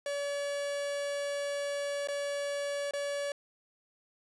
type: tone with dropouts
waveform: 45% pulse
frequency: 570 Hz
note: C#5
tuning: 48 cents sharp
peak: -32 dBFS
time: 0.06-3.32 s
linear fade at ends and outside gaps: 2 ms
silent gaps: 2.074-2.085 / 2.91-2.935 s
effects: resampled to 24000 Hz + 11-bit